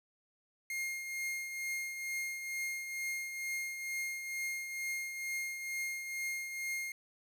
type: tone with tremolo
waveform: 45% pulse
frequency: 2130 Hz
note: C7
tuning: 30 cents sharp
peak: -34 dBFS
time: 0.7-6.92 s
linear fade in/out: 2 ms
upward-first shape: triangle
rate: 2.2 Hz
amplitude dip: 55%
effects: none